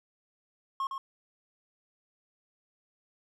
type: tone with echo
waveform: triangle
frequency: 1080 Hz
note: C#6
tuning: 45 cents flat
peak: -27 dBFS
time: 0.8-0.87 s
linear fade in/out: 2 ms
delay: 110 ms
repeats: 1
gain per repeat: -5 dB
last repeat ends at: 0.98 s
effects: none